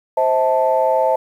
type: chord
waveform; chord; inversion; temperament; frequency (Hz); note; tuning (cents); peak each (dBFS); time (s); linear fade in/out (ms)
sine; A minor; first; equal with one note detuned; 523.3 / 643.5 / 880; C5 / E5 / A5; 0 / -42 / 0; -17; 0.17-1.16; 5
effects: tanh soft clip ceiling -4 dBFS + 8-bit